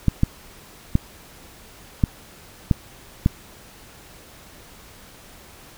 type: clicks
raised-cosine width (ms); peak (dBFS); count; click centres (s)
5; -3; 6; 0.083 / 0.234 / 0.954 / 2.038 / 2.712 / 3.261
effects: pink hiss -46 dBFS RMS until 5.77 s